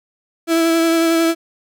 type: tone with vibrato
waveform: 35% pulse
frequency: 330 Hz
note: E4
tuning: 2 cents sharp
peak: -11 dBFS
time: 0.47-1.35 s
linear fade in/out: 50 ms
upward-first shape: sine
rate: 11 Hz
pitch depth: 16 cents each way
effects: none